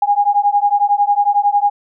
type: beating tone pair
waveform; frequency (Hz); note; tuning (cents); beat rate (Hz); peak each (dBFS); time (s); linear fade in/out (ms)
sine; 812 / 823; G#5 / G#5; -39 / -16; 11; -14; 0.02-1.7; 5
effects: none